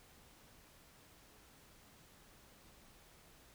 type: silence
effects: pink hiss -63 dBFS RMS until 3.54 s